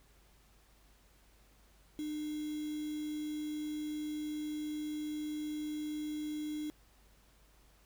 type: tone with quantisation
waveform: sine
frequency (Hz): 302.5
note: D#4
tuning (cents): -49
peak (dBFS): -36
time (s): 1.99-6.7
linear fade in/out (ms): 0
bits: 8
effects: added 50 Hz sine -64 dBFS peak until 7.85 s + pink hiss -67 dBFS RMS until 7.85 s